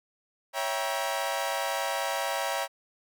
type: chord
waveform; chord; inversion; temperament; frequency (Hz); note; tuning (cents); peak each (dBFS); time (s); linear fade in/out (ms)
sawtooth; C# diminished seventh; none; equal with one note detuned; 554.4 / 659.3 / 784 / 950.8; C#5 / E5 / G5 / Bb5; 0 / 0 / 0 / +34; -30; 0.53-2.68; 50
effects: none